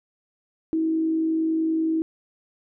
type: tone with frequency modulation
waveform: sine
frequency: 321.7 Hz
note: E4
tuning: 42 cents flat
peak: -20 dBFS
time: 0.73-2.02 s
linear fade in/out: 0 ms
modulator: 50.7 Hz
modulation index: 0.21
effects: none